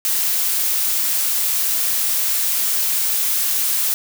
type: noise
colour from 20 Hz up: blue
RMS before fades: -19 dBFS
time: 0.05-3.94 s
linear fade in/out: 0 ms
effects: none